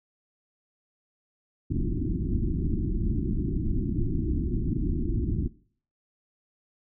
pink low-pass noise, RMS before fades -27 dBFS, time 1.7-5.48 s, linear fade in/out 10 ms, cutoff 360 Hz, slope 96 dB/octave, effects noise-tail reverb RT60 0.5 s tail -19 dB re dry

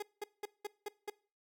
30% pulse tone bursts, 415.3 Hz, G#4, in tune, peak -35 dBFS, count 6, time 0-1.1 s, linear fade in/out 5 ms, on 25 ms, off 190 ms, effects noise-tail reverb RT60 0.4 s tail -22 dB re dry

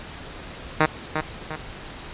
5% pulse tone with echo, 155.56 Hz, D#3, in tune, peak -4 dBFS, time 0.8-0.86 s, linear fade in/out 5 ms, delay 350 ms, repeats 2, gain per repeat -7 dB, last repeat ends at 1.56 s, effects pink hiss -38 dBFS RMS until 2.13 s + resampled to 8000 Hz

